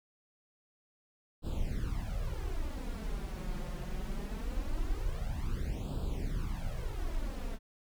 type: noise with flanger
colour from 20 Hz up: brown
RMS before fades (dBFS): -35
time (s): 1.42-7.59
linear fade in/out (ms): 50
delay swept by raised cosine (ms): 0.24 to 5.64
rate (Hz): 0.22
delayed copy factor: +1
effects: none